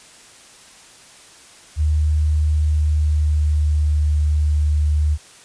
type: tone with pitch glide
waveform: sine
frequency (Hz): 76.3 to 75.12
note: D#2 to D2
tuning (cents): -33 to +40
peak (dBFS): -14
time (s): 1.76-5.18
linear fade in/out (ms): 50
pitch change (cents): -27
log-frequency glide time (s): 2.56-3.9
effects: white hiss -45 dBFS RMS until 5.44 s + resampled to 22050 Hz